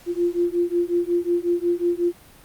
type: beating tone pair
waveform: sine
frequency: 345.3 / 350.8 Hz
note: F4 / F4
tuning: -20 / +8 cents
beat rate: 5.5 Hz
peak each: -22 dBFS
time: 0.06-2.13 s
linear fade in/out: 50 ms
effects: pink hiss -49 dBFS RMS until 2.44 s + Opus 48 kbps